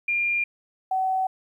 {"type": "tone pair in turn", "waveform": "sine", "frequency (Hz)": [2400, 756], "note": ["D7", "F#5"], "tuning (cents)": [37, 37], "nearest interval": "octave + minor sixth", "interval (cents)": 2000, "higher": "first", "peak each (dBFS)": -21, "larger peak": "neither", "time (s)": [[0.08, 0.44], [0.91, 1.27]], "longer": "neither", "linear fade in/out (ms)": 5, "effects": ["10-bit"]}